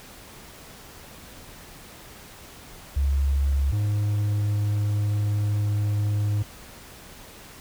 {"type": "tone pair in turn", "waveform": ["sine", "triangle"], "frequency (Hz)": [69.3, 103.83], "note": ["C#2", "G#2"], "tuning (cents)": [0, 0], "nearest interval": "perfect fifth", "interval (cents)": 700, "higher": "second", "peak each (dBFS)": -19, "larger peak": "neither", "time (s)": [[2.96, 3.72], [3.72, 6.43]], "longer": "second", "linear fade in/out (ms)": 10, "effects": ["pink hiss -45 dBFS RMS until 7.6 s"]}